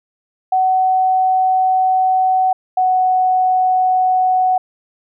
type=tone pair in turn; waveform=sine; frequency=750 / 742.2 Hz; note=F#5 / F#5; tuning=+23 / +5 cents; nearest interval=unison; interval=18 cents; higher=first; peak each=-11 dBFS; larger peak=neither; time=0.52-2.53 / 2.77-4.58 s; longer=first; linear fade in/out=5 ms; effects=none